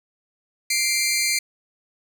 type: tone pair together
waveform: 15% pulse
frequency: 2097 / 2354 Hz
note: C7 / D7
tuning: +3 / +3 cents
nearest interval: major second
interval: 200 cents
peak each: -16 dBFS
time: 0.7-1.39 s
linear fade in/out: 5 ms
effects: none